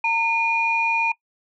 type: tone pair together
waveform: sine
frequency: 913 / 2437 Hz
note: A#5 / D#7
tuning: -36 / -37 cents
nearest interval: octave + perfect fourth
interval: 1699 cents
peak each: -21 / -19 dBFS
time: 0.04-1.12 s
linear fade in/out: 5 ms
effects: noise-tail reverb RT60 0.1 s tail -21 dB re dry + tanh soft clip ceiling -10 dBFS